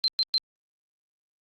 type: tone bursts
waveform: sine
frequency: 4126 Hz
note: C8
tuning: 25 cents flat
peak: -20 dBFS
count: 3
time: 0.04-0.38 s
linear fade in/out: 0 ms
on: 40 ms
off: 110 ms
effects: Opus 48 kbps